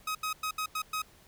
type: tone bursts at uneven times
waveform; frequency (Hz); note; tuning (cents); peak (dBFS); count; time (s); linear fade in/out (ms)
sawtooth; 1265; D#6; +28; -27; 6; 0.07-0.15 / 0.23-0.33 / 0.43-0.51 / 0.58-0.66 / 0.75-0.82 / 0.93-1.02; 5
effects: pink hiss -59 dBFS RMS until 1.27 s